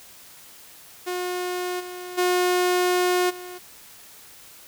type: tone with level steps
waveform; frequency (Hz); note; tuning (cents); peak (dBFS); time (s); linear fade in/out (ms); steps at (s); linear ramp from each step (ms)
sawtooth; 360; F#4; -47; -22 / -30 / -15 / -32; 1.06-3.59; 20; 1.79 / 2.17 / 3.29; 20
effects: white hiss -47 dBFS RMS until 4.67 s